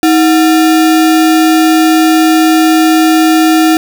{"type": "tone with sample-and-hold", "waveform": "sine", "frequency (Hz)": 318, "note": "D#4", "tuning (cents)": 38, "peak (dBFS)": -4, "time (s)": [0.03, 3.77], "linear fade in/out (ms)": 0, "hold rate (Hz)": 1050, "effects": []}